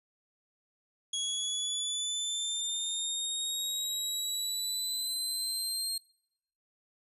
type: linear sweep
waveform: 25% pulse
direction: up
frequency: 3322 to 4208 Hz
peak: -27 dBFS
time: 1.13-5.98 s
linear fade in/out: 5 ms
effects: noise-tail reverb RT60 0.8 s tail -26 dB re dry + resampled to 32000 Hz